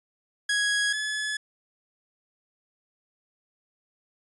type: tone pair in turn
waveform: sawtooth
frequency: 1661.2 / 1709.9 Hz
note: G#6 / A6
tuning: 0 / -50 cents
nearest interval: minor second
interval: 50 cents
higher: second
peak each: -19 / -24 dBFS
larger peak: first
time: 0.49-0.93 / 0.93-1.37 s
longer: neither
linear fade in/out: 5 ms
effects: resampled to 24000 Hz